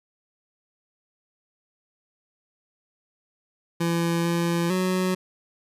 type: tone with pitch steps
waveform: 25% pulse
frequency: 168.9 / 170.3 / 184.8 Hz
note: E3 / F3 / F#3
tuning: +42 / -43 / -2 cents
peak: -18 dBFS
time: 3.8-5.15 s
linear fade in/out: 10 ms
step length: 450 ms
effects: resampled to 32000 Hz